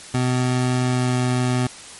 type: tone with pitch glide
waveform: 25% pulse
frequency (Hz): 126.2 to 125.47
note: B2 to B2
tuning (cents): +38 to +28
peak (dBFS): -14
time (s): 0.14-1.67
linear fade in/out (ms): 5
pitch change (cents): -10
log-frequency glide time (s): 0.8-1.15
effects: white hiss -39 dBFS RMS until 1.99 s + MP3 48 kbps